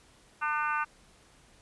harmonic tone, 300.4 Hz, D4, 39 cents sharp, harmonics 3 / 4 / 5 / 6 / 7 / 8 / 9, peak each -34 / -31 / -32 / -45 / -44 / -43 / -41 dBFS, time 0.41-0.85 s, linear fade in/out 20 ms, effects pink hiss -60 dBFS RMS until 1.61 s + resampled to 24000 Hz

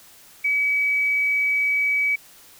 sine tone, 2279 Hz, C#7, 47 cents sharp, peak -18 dBFS, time 0.44-2.16 s, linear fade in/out 10 ms, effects white hiss -49 dBFS RMS until 2.59 s

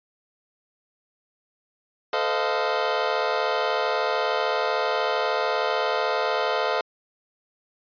25% pulse chord, F dominant seventh, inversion first, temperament equal with one note detuned, 440 / 513.1 / 622.3 / 698.5 Hz, A4 / C5 / Eb5 / F5, 0 / -34 / 0 / 0 cents, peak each -24 dBFS, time 2.13-6.81 s, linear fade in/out 2 ms, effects resampled to 11025 Hz

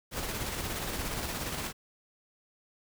pink noise with tremolo, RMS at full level -34 dBFS, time 0.11-1.73 s, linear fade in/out 50 ms, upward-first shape square, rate 17 Hz, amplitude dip 30%, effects none

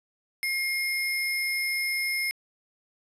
sine tone with sample-and-hold, 2138 Hz, C7, 37 cents sharp, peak -25 dBFS, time 0.43-2.31 s, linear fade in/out 0 ms, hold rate 7350 Hz, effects resampled to 32000 Hz

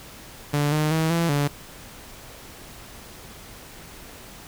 sawtooth tone with pitch steps, 145.9 / 152.8 / 160.1 / 168 / 144 Hz, D3 / D#3 / D#3 / E3 / D3, -11 / -31 / +50 / +33 / -34 cents, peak -16 dBFS, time 0.53-1.48 s, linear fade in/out 10 ms, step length 190 ms, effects pink hiss -43 dBFS RMS until 4.47 s

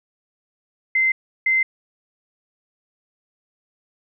sine tone pair in turn, 2073 / 2073 Hz, C7 / C7, -17 / -17 cents, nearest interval unison, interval 0 cents, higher neither, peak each -15 / -15 dBFS, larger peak neither, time 0.95-1.12 / 1.46-1.63 s, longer neither, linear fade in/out 5 ms, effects none

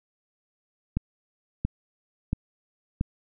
click train, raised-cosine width 5 ms, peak -12 dBFS, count 4, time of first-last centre 0.97-3.011 s, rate 1.47 Hz, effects none

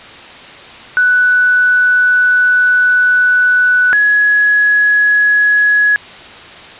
sine tone pair in turn, 1486 / 1680.1 Hz, F#6 / G#6, +7 / +20 cents, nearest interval major second, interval 213 cents, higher second, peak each -7 dBFS, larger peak neither, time 0.97-3.93 / 3.93-5.96 s, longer first, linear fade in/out 0 ms, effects white hiss -33 dBFS RMS until 6.79 s + resampled to 8000 Hz

